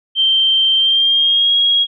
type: tone with pitch glide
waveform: sine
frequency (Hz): 3136 to 3292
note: G7 to G#7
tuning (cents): 0 to -16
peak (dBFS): -10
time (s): 0.15-1.87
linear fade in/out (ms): 50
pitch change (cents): +84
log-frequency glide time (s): 0.76-1.54
effects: none